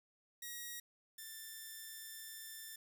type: tone pair in turn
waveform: 5% pulse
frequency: 1900 / 1777.4 Hz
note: A#6 / A6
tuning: +33 / +17 cents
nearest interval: minor second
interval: 116 cents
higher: first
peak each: -34 / -37 dBFS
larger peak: first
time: 0.42-0.8 / 1.18-2.76 s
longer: second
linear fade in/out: 5 ms
effects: 11-bit